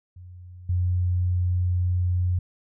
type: tone with level steps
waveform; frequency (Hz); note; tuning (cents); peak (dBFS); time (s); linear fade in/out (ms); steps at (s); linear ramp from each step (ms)
sine; 89.7; F2; +47; -40 / -20; 0.16-2.39; 5; 0.69; 5
effects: none